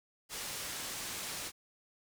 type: low-pass noise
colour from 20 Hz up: white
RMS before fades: -41 dBFS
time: 0.29-1.52 s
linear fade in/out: 50 ms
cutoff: 9600 Hz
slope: 12 dB/octave
effects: none

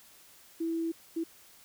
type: tone bursts at uneven times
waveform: sine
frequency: 329.6 Hz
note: E4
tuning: in tune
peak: -29 dBFS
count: 2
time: 0.6-0.92 / 1.16-1.24 s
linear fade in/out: 10 ms
effects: white hiss -57 dBFS RMS until 1.64 s

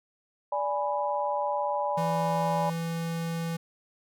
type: chord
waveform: sine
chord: G# diminished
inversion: second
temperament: equal with one note detuned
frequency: 583.9 / 830.6 / 987.8 Hz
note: D5 / G#5 / B5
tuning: -10 / 0 / 0 cents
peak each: -30 / -30 / -31 dBFS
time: 0.52-2.7 s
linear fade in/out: 5 ms
type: tone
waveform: square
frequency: 166.2 Hz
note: E3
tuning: 15 cents sharp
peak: -30 dBFS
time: 1.97-3.57 s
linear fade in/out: 10 ms
effects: none

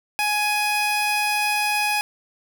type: tone pair together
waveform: 35% pulse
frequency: 836 / 2505 Hz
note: G#5 / D#7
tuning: +11 / +11 cents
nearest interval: octave + perfect fifth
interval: 1900 cents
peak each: -21 dBFS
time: 0.19-2.01 s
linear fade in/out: 0 ms
effects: none

